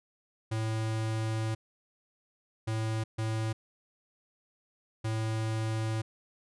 square tone bursts at uneven times, 110.7 Hz, A2, 11 cents sharp, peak -30 dBFS, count 4, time 0.51-1.55 / 2.67-3.04 / 3.18-3.53 / 5.04-6.02 s, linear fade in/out 10 ms, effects resampled to 24000 Hz

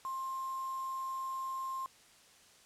sine tone with quantisation, 1058 Hz, C6, 19 cents sharp, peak -36 dBFS, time 0.05-1.86 s, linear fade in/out 0 ms, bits 8, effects white hiss -61 dBFS RMS until 2.65 s + low-pass 9000 Hz 12 dB/octave

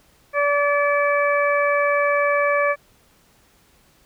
harmonic tone, 576 Hz, D5, 34 cents flat, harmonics 1 / 2 / 3 / 4, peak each -19 / -22 / -24 / -25 dBFS, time 0.33-2.76 s, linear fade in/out 50 ms, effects pink hiss -57 dBFS RMS until 4.05 s

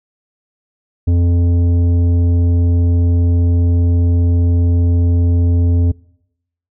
triangle tone with tanh clipping, 86.5 Hz, F2, 16 cents flat, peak -11 dBFS, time 1.07-5.92 s, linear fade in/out 10 ms, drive 14 dB, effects noise-tail reverb RT60 0.8 s tail -24 dB re dry

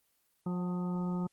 harmonic tone with a mistuned harmonic, 178.5 Hz, F3, 38 cents sharp, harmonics 1 / 2 / 3 / 4 / 5 / 6 / 7, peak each -31 / -42 / -49 / -52 / -46 / -59 / -48 dBFS, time 0.46-1.27 s, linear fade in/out 5 ms, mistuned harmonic 4, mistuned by +60 cents, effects white hiss -74 dBFS RMS until 1.32 s + Opus 24 kbps

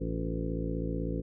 harmonic tone with a mistuned harmonic, 56 Hz, A1, 31 cents sharp, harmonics 1 / 2 / 3 / 4 / 5 / 6 / 7 / 8 / 9, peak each -35 / -40 / -36 / -44 / -37 / -41 / -49 / -41 / -42 dBFS, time 0-1.22 s, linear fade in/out 20 ms, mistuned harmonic 6, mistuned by +86 cents, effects none

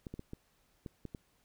clicks, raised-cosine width 3 ms, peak -29 dBFS, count 7, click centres 0.068 / 0.14 / 0.194 / 0.334 / 0.862 / 1.053 / 1.148 s, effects pink hiss -72 dBFS RMS until 1.44 s

